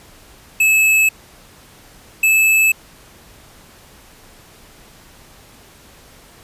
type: tone pair in turn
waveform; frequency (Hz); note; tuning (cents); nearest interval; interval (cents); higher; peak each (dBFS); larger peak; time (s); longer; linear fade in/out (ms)
square; 2600 / 2612; E7 / E7; -24 / -17; unison; 7; second; -11; neither; 0.6-1.09 / 2.23-2.72; neither; 5
effects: pink hiss -45 dBFS RMS until 6.43 s + resampled to 32000 Hz